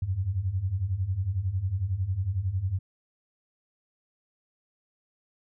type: beating tone pair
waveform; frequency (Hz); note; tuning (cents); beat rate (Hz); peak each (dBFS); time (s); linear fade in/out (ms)
sine; 87.5 / 98.5; F2 / G2; +4 / +9; 11; -31 / -27; 0.02-2.79; 5
effects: none